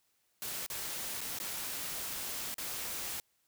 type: noise with dropouts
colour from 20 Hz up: white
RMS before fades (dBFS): -39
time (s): 0.42-3.2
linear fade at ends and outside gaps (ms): 0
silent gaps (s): 0.663-0.701 / 1.207-1.214 / 1.387-1.401 / 2.542-2.582
effects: white hiss -75 dBFS RMS until 3.47 s